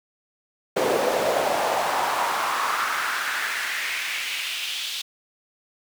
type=noise with high-pass filter sweep; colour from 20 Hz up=brown; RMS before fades=-25 dBFS; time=0.76-5.02 s; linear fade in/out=10 ms; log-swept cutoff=460 to 3500 Hz; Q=2.6; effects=none